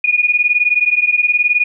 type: beating tone pair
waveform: sine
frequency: 2443 / 2462 Hz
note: D#7 / D#7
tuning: -32 / -19 cents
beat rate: 19 Hz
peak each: -14 dBFS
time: 0.04-1.64 s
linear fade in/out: 5 ms
effects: none